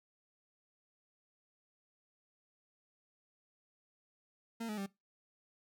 40% pulse tone with pitch steps, 228.7 / 212.2 / 196.81 Hz, A#3 / G#3 / G3, -33 / +38 / +7 cents, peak -37 dBFS, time 4.6-4.864 s, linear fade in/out 10 ms, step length 88 ms, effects noise-tail reverb RT60 0.2 s tail -20 dB re dry

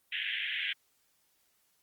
white band-pass noise, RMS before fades -34 dBFS, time 0.12-0.73 s, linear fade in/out 5 ms, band 1600 to 3400 Hz, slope 96 dB/octave, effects white hiss -72 dBFS RMS until 1.82 s + Opus 32 kbps

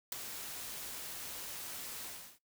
white noise with ADSR envelope, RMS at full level -33 dBFS, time 0.12-2.39 s, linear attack 4 ms, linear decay 7 ms, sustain -11 dB, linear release 340 ms, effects noise-tail reverb RT60 0.2 s tail -25 dB re dry

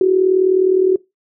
sine tone with amplitude modulation, 374.3 Hz, F#4, 20 cents sharp, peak -7 dBFS, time 0.01-0.96 s, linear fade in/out 2 ms, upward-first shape sine, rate 39.7 Hz, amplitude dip 65%, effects noise-tail reverb RT60 0.2 s tail -22 dB re dry

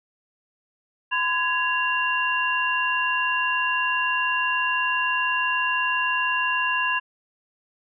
sine tone cluster, 1016 / 1664 / 2773 Hz, B5 / G#6 / F7, +49 / +3 / -13 cents, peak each -25 dBFS, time 1.11-7 s, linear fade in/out 20 ms, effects none

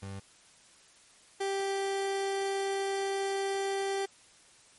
30% pulse tone pair in turn, 98 / 392 Hz, G2 / G4, 0 / 0 cents, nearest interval 2 octaves, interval 2400 cents, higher second, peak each -36 / -27 dBFS, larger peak second, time 0.02-0.2 / 1.4-4.06 s, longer second, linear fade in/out 10 ms, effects white hiss -59 dBFS RMS until 4.78 s + MP3 48 kbps

